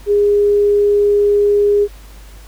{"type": "tone", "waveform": "sine", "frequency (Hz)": 409.8, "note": "G#4", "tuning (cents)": -23, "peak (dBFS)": -9, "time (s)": [0.06, 1.88], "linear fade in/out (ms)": 50, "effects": ["added 50 Hz sine -35 dBFS peak until 2.47 s", "pink hiss -44 dBFS RMS until 2.47 s"]}